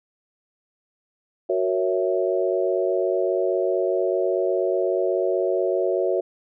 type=chord; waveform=sine; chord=F# dominant seventh; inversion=none; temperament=equal; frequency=370 / 466.2 / 554.4 / 659.3 Hz; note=F#4 / A#4 / C#5 / E5; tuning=0 / 0 / 0 / 0 cents; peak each=-23 / -27 / -25 / -26 dBFS; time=1.49-6.21 s; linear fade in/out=10 ms; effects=none